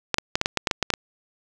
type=clicks; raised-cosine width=0.2 ms; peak=-3 dBFS; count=11; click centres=0.143 / 0.184 / 0.355 / 0.414 / 0.459 / 0.573 / 0.672 / 0.712 / 0.827 / 0.903 / 0.938 s; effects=none